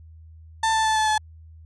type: tone with pitch steps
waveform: 35% pulse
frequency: 890 / 882.3 / 874.7 / 867.2 / 859.7 Hz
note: A5 / A5 / A5 / A5 / A5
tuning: +20 / +5 / -10 / -25 / -40 cents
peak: -17 dBFS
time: 0.63-1.18 s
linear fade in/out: 5 ms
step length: 110 ms
effects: added 80 Hz sine -43 dBFS peak until 1.65 s + resampled to 22050 Hz